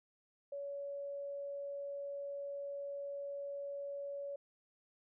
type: tone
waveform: sine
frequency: 564 Hz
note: C#5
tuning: 30 cents sharp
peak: -40 dBFS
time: 0.52-4.36 s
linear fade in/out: 5 ms
effects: none